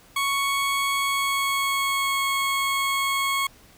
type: tone with pitch glide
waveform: 20% pulse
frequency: 1109 to 1097.5 Hz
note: C#6 to C#6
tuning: 0 to -18 cents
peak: -17 dBFS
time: 0.16-3.47 s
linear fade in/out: 5 ms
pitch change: -18 cents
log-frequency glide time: 0.98-2.22 s
effects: pink hiss -53 dBFS RMS until 3.77 s